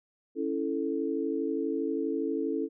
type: chord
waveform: sine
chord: A major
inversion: first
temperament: equal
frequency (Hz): 277.2 / 329.6 / 440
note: C#4 / E4 / A4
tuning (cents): 0 / 0 / 0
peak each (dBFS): -32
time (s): 0.35-2.69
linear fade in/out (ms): 50
effects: none